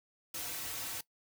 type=noise with comb filter; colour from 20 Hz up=white; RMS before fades=-40 dBFS; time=0.34-1.01 s; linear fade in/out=5 ms; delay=4.9 ms; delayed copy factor=-1; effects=noise-tail reverb RT60 0.1 s tail -19 dB re dry